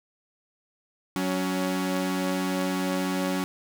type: tone pair together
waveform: sawtooth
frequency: 185.5 / 279.8 Hz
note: F#3 / C#4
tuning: +5 / +16 cents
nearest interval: perfect fifth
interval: 711 cents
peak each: -24 dBFS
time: 1.16-3.44 s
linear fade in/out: 0 ms
effects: none